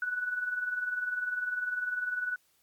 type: tone with tremolo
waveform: sine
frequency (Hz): 1480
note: F#6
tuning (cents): 0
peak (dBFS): -27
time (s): 0.02-2.36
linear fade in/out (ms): 2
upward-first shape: sine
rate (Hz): 20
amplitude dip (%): 60
effects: white hiss -69 dBFS RMS until 2.62 s + MP3 96 kbps